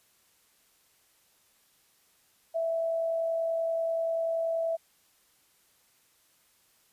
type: tone with amplitude modulation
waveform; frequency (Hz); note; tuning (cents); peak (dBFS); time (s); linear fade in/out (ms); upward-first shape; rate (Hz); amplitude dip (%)
sine; 659.3; E5; 0; -25; 2.54-4.77; 20; sine; 50.4; 30
effects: white hiss -66 dBFS RMS until 6.92 s + resampled to 32000 Hz